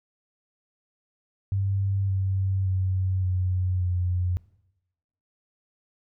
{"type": "tone with pitch steps", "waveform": "sine", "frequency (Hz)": [98, 95.87, 93.79, 91.75, 89.76], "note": ["G2", "G2", "F#2", "F#2", "F2"], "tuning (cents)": [0, -38, 24, -14, 48], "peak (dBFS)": -22, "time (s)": [1.52, 4.37], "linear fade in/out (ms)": 0, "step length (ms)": 570, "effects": ["noise-tail reverb RT60 0.9 s tail -20 dB re dry"]}